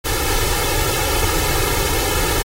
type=noise with comb filter; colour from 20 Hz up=pink; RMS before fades=-19 dBFS; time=0.04-2.43 s; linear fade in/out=20 ms; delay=2.3 ms; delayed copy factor=+0.9; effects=AAC 48 kbps